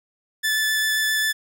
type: tone with vibrato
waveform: sawtooth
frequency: 1745 Hz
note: A6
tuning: 15 cents flat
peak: -16 dBFS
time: 0.43-1.33 s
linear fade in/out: 20 ms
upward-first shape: sine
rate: 7.5 Hz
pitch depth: 8 cents each way
effects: none